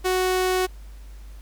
sawtooth tone, 370 Hz, F#4, in tune, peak -16 dBFS, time 0.04-0.67 s, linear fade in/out 20 ms, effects added 50 Hz sine -38 dBFS peak until 1.41 s + pink hiss -55 dBFS RMS until 1.41 s

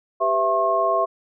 sine tone cluster, 393.7 / 502 / 664 / 1079 Hz, G4 / B4 / E5 / C#6, +8 / +28 / +12 / -47 cents, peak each -27 / -29 / -20 / -21 dBFS, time 0.2-1.06 s, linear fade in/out 20 ms, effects none

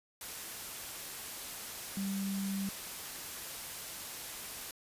sine tone in noise, 196 Hz, G3, in tune, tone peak -33 dBFS, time 1.97-2.69 s, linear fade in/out 2 ms, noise white, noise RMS -43 dBFS, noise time 0.21-4.71 s, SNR +7 dB, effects resampled to 32000 Hz

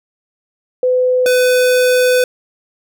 sine / square tone pair in turn, 505 / 501.8 Hz, B4 / B4, +39 / +28 cents, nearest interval unison, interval 11 cents, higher first, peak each -10 dBFS, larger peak neither, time 0.83-1.26 / 1.26-2.24 s, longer second, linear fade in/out 2 ms, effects none

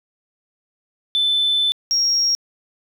sine tone pair in turn, 3520 / 5588 Hz, A7 / F8, 0 / 0 cents, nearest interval minor sixth, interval 800 cents, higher second, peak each -14 dBFS, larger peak neither, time 1.15-1.72 / 1.91-2.35 s, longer first, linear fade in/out 0 ms, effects tanh soft clip ceiling -11 dBFS + 9-bit

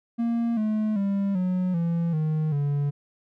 triangle tone with pitch steps, 233.1 / 215 / 198.29 / 182.89 / 168.68 / 155.58 / 143.49 Hz, A#3 / A3 / G3 / F#3 / E3 / D#3 / D3, 0 / -40 / +20 / -20 / +40 / 0 / -40 cents, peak -20 dBFS, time 0.18-2.91 s, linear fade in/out 20 ms, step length 390 ms, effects none

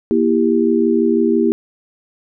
sine chord, E diminished, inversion second, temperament just, 237.3 / 329.6 / 395.6 Hz, Bb3 / E4 / G4, +31 / 0 / +16 cents, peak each -16 dBFS, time 0.11-1.52 s, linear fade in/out 0 ms, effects none

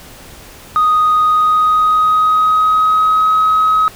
sine tone with pitch glide, 1244.5 to 1272.1 Hz, D#6 to D#6, 0 to +38 cents, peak -7 dBFS, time 0.76-3.88 s, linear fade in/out 0 ms, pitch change +38 cents, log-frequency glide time 1.24-3.35 s, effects tanh soft clip ceiling -6 dBFS + pink hiss -37 dBFS RMS until 3.95 s

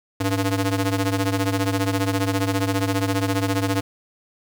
sawtooth ring-modulated tone, 194.4 Hz, G3, 14 cents flat, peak -13 dBFS, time 0.2-3.81 s, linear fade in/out 10 ms, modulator 89.8 Hz, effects 7-bit

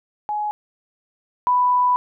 sine tone pair in turn, 840 / 990.8 Hz, G#5 / B5, +19 / +5 cents, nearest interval minor third, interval 286 cents, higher second, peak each -21 / -14 dBFS, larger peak second, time 0.29-0.51 / 1.47-1.96 s, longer second, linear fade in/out 0 ms, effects none

